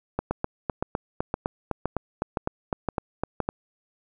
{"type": "two click trains", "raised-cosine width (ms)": 1, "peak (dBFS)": [-11, -11], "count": [14, 7], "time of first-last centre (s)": [[0.19, 3.489], [0.31, 3.403]], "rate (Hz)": [3.94, 1.94], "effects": []}